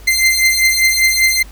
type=beating tone pair; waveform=sawtooth; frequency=2080 / 2085.1 Hz; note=C7 / C7; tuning=-11 / -7 cents; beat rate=5.1 Hz; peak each=-10 dBFS; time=0.07-1.43 s; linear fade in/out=10 ms; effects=added 50 Hz sine -33 dBFS peak until 1.51 s + pink hiss -43 dBFS RMS until 1.51 s